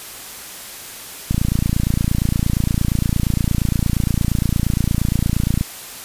click train, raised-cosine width 5 ms, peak -5 dBFS, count 124, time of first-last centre 1.31-5.611 s, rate 28.6 Hz, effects white hiss -34 dBFS RMS until 6.04 s + resampled to 32000 Hz

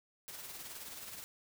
white noise with tremolo, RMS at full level -45 dBFS, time 0.28-1.24 s, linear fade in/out 0 ms, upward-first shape triangle, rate 19 Hz, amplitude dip 50%, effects none

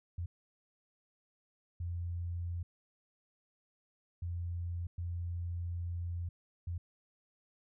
sine tone bursts at uneven times, 86.6 Hz, F2, 14 cents flat, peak -35 dBFS, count 5, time 0.18-0.26 / 1.8-2.63 / 4.22-4.87 / 4.98-6.29 / 6.67-6.78 s, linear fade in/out 5 ms, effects none

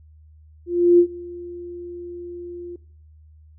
sine tone with ADSR envelope, 349.2 Hz, F4, in tune, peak -8 dBFS, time 0.66-2.76 s, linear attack 330 ms, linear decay 78 ms, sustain -23 dB, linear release 4 ms, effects noise-tail reverb RT60 0.6 s tail -22 dB re dry + added 77 Hz sine -46 dBFS peak until 3.58 s

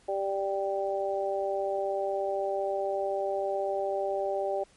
harmonic tone, 196 Hz, G3, in tune, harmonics 2 / 3 / 4, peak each -32 / -30 / -33 dBFS, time 0.08-4.64 s, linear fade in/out 10 ms, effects pink hiss -61 dBFS RMS until 4.76 s + MP3 48 kbps

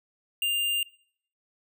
sine tone with hard clipping, 2800 Hz, F7, 4 cents sharp, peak -25 dBFS, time 0.42-0.83 s, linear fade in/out 2 ms, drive 18 dB, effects noise-tail reverb RT60 0.6 s tail -22 dB re dry

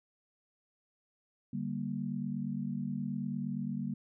sine chord, G minor, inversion second, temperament just, 147 / 196 / 235.2 Hz, D3 / G3 / Bb3, +2 / 0 / +16 cents, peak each -39 / -37 / -37 dBFS, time 1.53-3.94 s, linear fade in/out 5 ms, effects none

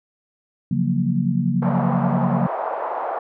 sine chord, Gb major seventh, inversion second, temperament equal, 138.59 / 174.61 / 185 / 233.1 Hz, Db3 / F3 / Gb3 / Bb3, 0 / 0 / 0 / 0 cents, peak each -23 dBFS, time 0.71-2.47 s, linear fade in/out 5 ms
white band-pass noise, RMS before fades -26 dBFS, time 1.62-3.19 s, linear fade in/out 5 ms, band 550 to 940 Hz, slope 24 dB/octave
effects none

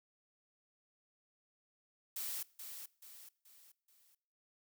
blue noise with echo, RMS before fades -41 dBFS, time 2.16-2.43 s, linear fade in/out 5 ms, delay 430 ms, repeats 4, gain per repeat -7 dB, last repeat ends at 4.15 s, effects noise-tail reverb RT60 0.7 s tail -23 dB re dry

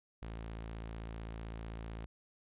sawtooth tone, 55.7 Hz, A1, 22 cents sharp, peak -38 dBFS, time 0.22-2.06 s, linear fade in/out 5 ms, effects resampled to 8000 Hz

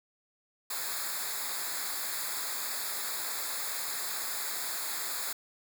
white noise with comb filter, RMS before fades -35 dBFS, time 0.7-5.33 s, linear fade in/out 5 ms, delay 0.34 ms, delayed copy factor -0.95, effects none

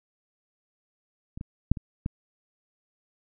clicks, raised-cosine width 5 ms, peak -25 / -23 / -7 / -23 / -16 dBFS, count 5, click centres 1.375 / 1.411 / 1.716 / 1.772 / 2.061 s, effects none

